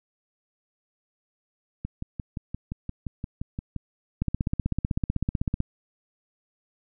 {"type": "two click trains", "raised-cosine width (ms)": 5, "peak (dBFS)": [-19, -12], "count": [12, 23], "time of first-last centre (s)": [[1.85, 3.763], [4.22, 5.604]], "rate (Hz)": [5.75, 15.9], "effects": []}